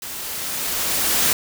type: noise with level ramp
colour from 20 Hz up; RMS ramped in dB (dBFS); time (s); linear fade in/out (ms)
white; -32 to -17; 0.02-1.33; 2
effects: none